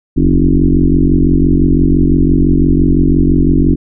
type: tone with frequency modulation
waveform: sine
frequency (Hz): 155.56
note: D#3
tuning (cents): 0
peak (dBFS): -6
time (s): 0.16-3.76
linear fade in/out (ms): 20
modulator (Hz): 45.9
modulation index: 3.8
effects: none